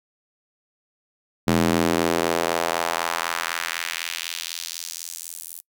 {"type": "tone with high-pass filter sweep", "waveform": "square", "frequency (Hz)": 42, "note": "E1", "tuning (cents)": 33, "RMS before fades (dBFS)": -25, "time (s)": [1.47, 5.61], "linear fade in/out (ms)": 10, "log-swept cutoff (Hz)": [190, 11000], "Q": 1.3, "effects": ["noise-tail reverb RT60 0.1 s tail -26 dB re dry"]}